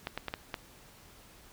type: clicks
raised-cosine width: 0.3 ms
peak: -18 dBFS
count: 5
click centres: 0.071 / 0.176 / 0.283 / 0.339 / 0.542 s
effects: pink hiss -56 dBFS RMS until 1.52 s